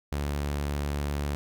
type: tone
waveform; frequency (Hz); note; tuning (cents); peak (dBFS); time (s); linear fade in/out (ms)
sawtooth; 72.1; D2; -31; -24; 0.12-1.35; 0
effects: none